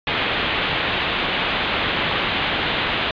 white low-pass noise, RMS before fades -22 dBFS, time 0.07-3.11 s, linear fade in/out 2 ms, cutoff 3600 Hz, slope 48 dB/octave, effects resampled to 11025 Hz

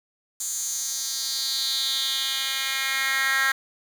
10% pulse tone with high-pass filter sweep, 268.5 Hz, C4, 45 cents sharp, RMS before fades -26 dBFS, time 0.4-3.52 s, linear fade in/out 5 ms, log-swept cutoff 7400 to 1700 Hz, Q 3.4, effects 7-bit

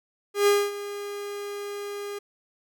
45% pulse tone with ADSR envelope, 407.2 Hz, G#4, 34 cents flat, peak -16 dBFS, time 0.34-2.19 s, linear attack 130 ms, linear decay 240 ms, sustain -16 dB, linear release 9 ms, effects none

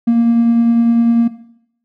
triangle tone with tremolo, 233.1 Hz, A#3, in tune, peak -4 dBFS, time 0.07-1.28 s, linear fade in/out 10 ms, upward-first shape triangle, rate 10 Hz, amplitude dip 40%, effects noise-tail reverb RT60 0.7 s tail -17 dB re dry + tanh soft clip ceiling -4 dBFS

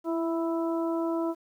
harmonic tone with a mistuned harmonic, 329.6 Hz, E4, in tune, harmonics 1 / 2 / 3 / 4, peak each -27 / -33 / -37 / -41 dBFS, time 0.04-1.35 s, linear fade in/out 50 ms, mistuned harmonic 1, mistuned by +16 cents, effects 10-bit

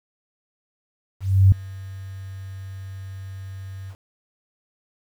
sine tone with ADSR envelope, 96.1 Hz, G2, 34 cents flat, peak -8 dBFS, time 1.2-3.96 s, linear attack 320 ms, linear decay 3 ms, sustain -24 dB, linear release 66 ms, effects 8-bit

